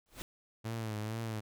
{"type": "noise with exponential growth", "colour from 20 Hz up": "pink", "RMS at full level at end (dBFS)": -39, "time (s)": [0.06, 0.22], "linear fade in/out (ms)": 0, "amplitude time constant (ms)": 34}
{"type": "tone with vibrato", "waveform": "sawtooth", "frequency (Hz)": 110, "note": "A2", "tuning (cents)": 0, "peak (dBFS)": -32, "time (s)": [0.64, 1.41], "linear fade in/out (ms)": 20, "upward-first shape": "triangle", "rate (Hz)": 2.2, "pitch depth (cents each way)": 83}
{"effects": []}